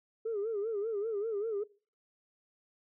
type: tone with vibrato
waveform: sine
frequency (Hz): 427.5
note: A4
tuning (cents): -50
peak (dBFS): -30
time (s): 0.25-1.64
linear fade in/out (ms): 10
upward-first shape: sine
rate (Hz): 5.1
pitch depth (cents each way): 130
effects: noise-tail reverb RT60 0.4 s tail -22 dB re dry + tanh soft clip ceiling -28 dBFS